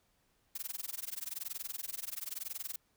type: noise with amplitude modulation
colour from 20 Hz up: blue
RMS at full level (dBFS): -38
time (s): 0.55-2.76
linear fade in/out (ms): 5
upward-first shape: sine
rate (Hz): 21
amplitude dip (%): 100
effects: pink hiss -74 dBFS RMS until 2.96 s

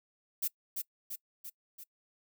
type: noise with echo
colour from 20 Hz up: violet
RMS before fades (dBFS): -32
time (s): 0.42-0.48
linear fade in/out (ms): 10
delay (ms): 340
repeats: 4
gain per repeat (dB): -4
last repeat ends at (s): 1.84
effects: noise-tail reverb RT60 0.1 s tail -23 dB re dry

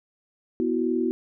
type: chord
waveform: sine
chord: B suspended fourth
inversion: none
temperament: just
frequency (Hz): 246.9 / 329.3 / 370.4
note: B3 / E4 / F#4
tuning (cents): 0 / -2 / +2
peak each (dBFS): -26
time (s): 0.6-1.11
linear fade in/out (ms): 0
effects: none

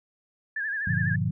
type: tone with vibrato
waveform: sine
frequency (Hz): 1690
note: G#6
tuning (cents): +30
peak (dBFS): -27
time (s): 0.56-1.16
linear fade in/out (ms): 5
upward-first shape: sine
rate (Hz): 12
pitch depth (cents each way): 89
type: chord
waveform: sine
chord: G minor seventh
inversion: none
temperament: equal with one note detuned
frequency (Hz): 98 / 117.9 / 146.83 / 174.61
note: G2 / Bb2 / D3 / F3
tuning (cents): 0 / +20 / 0 / 0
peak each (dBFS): -29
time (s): 0.87-1.31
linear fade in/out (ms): 5
effects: none

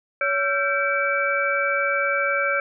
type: tone cluster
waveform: sine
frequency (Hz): 563 / 1354 / 1565 / 2300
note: C#5 / E6 / G6 / D7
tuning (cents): +27 / +46 / -3 / -37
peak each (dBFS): -25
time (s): 0.21-2.6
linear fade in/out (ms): 2
effects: none

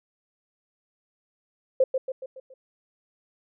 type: tone with echo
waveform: sine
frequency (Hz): 523.3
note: C5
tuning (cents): 0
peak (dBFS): -15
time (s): 1.8-1.84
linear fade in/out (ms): 5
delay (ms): 140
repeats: 5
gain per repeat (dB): -6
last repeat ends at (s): 2.54
effects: none

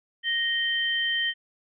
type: tone pair together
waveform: sine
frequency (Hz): 1864.7 / 3115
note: A#6 / G7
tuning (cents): 0 / -12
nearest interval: major sixth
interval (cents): 888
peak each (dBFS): -26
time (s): 0.23-1.34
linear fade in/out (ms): 50
effects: none

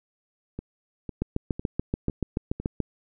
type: two click trains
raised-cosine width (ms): 3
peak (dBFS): -12 / -20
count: 12 / 5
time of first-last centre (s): 1.22-2.803 / 0.59-2.6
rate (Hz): 6.95 / 1.99
effects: none

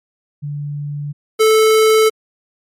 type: tone pair in turn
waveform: sine / square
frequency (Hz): 145.5 / 437.4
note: D3 / A4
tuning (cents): -16 / -10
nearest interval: octave + perfect fifth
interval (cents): 1906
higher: second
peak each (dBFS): -21 / -9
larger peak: second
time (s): 0.42-1.13 / 1.39-2.1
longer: neither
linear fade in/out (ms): 20
effects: MP3 64 kbps

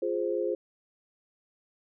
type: chord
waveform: sine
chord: F minor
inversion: none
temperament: equal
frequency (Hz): 349.2 / 415.3 / 523.3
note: F4 / Ab4 / C5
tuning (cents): 0 / 0 / 0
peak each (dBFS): -31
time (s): 0.02-0.55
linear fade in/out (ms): 5
effects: none

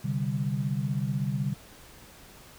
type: chord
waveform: sine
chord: C suspended second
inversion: none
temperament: equal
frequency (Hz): 130.81 / 146.83 / 196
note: C3 / D3 / G3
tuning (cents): 0 / 0 / 0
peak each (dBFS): -30 / -30 / -32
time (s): 0.04-1.54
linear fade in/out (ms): 10
effects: pink hiss -51 dBFS RMS until 2.58 s

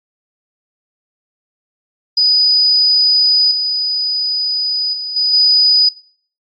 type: tone with level steps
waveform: sine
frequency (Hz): 4966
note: D#8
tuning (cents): -4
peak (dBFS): -9 / -15 / -21 / -12 / -8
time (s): 2.17-5.89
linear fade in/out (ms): 5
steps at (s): 3.51 / 4.93 / 5.16 / 5.33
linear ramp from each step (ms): 5
effects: noise-tail reverb RT60 0.5 s tail -21 dB re dry + AAC 64 kbps

